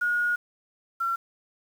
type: tone pair in turn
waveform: sine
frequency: 1442 / 1360 Hz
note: F#6 / F6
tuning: -45 / -46 cents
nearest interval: minor second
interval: 101 cents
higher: first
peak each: -22 / -24 dBFS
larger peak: first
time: 0.01-0.36 / 1-1.16 s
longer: first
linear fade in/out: 10 ms
effects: 8-bit